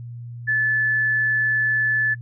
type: tone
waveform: sine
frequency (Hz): 1736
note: A6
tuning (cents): -24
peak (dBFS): -17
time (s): 0.47-2.15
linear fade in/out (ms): 20
effects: noise-tail reverb RT60 0.1 s tail -25 dB re dry + added 119 Hz sine -32 dBFS peak until 2.21 s